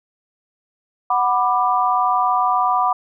sine chord, B minor, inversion second, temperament just, 740.8 / 987.8 / 1185.3 Hz, F#5 / B5 / D6, +2 / 0 / +16 cents, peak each -19 dBFS, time 1.1-2.93 s, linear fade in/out 5 ms, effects none

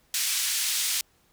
white band-pass noise, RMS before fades -27 dBFS, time 0.14-1.01 s, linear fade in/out 2 ms, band 2400 to 9600 Hz, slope 12 dB/octave, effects pink hiss -64 dBFS RMS until 1.32 s

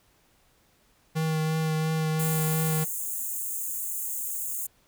square tone with vibrato, 158.1 Hz, D#3, 28 cents sharp, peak -25 dBFS, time 1.15-2.85 s, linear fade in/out 20 ms, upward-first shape triangle, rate 2.9 Hz, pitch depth 17 cents each way
white high-pass noise, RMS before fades -32 dBFS, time 2.19-4.67 s, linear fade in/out 10 ms, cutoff 6600 Hz, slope 96 dB/octave
effects pink hiss -64 dBFS RMS until 4.87 s

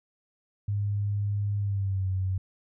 sine tone with pitch glide, 102.1 to 94.17 Hz, G#2 to F#2, -29 to +31 cents, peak -25 dBFS, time 0.68-2.38 s, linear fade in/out 5 ms, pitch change -140 cents, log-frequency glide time 1.58-2.08 s, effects none

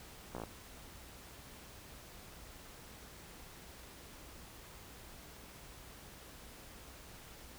slowing click train, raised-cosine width 1 ms, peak -28 dBFS, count 6, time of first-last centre 0.35-0.437 s, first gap 16 ms, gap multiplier 1.04, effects added 60 Hz sine -61 dBFS peak until 7.58 s + pink hiss -54 dBFS RMS until 7.58 s

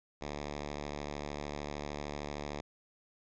5% pulse tone, 73.2 Hz, D2, 5 cents flat, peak -27 dBFS, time 0.21-2.61 s, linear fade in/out 5 ms, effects resampled to 16000 Hz

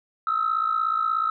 sine tone pair together, 1272.3 / 1329 Hz, D#6 / E6, +38 / +14 cents, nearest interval minor second, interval 76 cents, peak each -23 dBFS, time 0.27-1.3 s, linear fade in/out 2 ms, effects tanh soft clip ceiling -15 dBFS

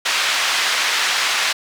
pink band-pass noise, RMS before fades -19 dBFS, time 0.05-1.53 s, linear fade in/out 10 ms, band 1400 to 5200 Hz, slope 12 dB/octave, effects none

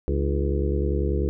harmonic tone with a mistuned harmonic, 70.2 Hz, C#2, 22 cents sharp, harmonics 1 / 2 / 3 / 4 / 5 / 6 / 7, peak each -23 / -30 / -33 / -34 / -30 / -30 / -34 dBFS, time 0.08-1.29 s, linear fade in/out 0 ms, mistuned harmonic 4, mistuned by +130 cents, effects none

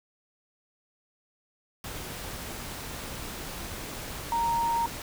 sine tone in noise, 930 Hz, A#5, 4 cents flat, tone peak -24 dBFS, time 4.32-4.86 s, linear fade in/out 2 ms, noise pink, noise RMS -38 dBFS, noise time 1.84-5.02 s, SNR +11 dB, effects none

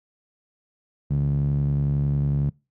sawtooth tone with band-pass filter, 71 Hz, C#2, 42 cents sharp, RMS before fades -22 dBFS, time 1.1-2.5 s, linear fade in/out 10 ms, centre 150 Hz, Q 3.9, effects noise-tail reverb RT60 0.3 s tail -26 dB re dry

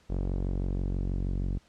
sawtooth tone with low-pass filter sweep, 46.25 Hz, F#1, in tune, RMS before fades -30 dBFS, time 0.09-1.59 s, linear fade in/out 20 ms, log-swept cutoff 510 to 260 Hz, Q 0.88, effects pink hiss -63 dBFS RMS until 1.68 s + low-pass 7000 Hz 12 dB/octave

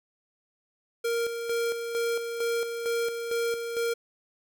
square tone with tremolo, 466.2 Hz, A#4, in tune, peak -26 dBFS, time 1.04-3.94 s, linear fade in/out 10 ms, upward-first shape square, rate 2.2 Hz, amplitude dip 50%, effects none

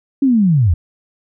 sine linear sweep, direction down, 283.1 to 73.42 Hz, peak -9 dBFS, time 0.22-0.74 s, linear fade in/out 5 ms, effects none

